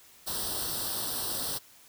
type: noise with comb filter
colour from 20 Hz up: white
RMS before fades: -33 dBFS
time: 0.26-1.59 s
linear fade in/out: 20 ms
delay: 0.22 ms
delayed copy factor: +0.85
effects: white hiss -56 dBFS RMS until 1.88 s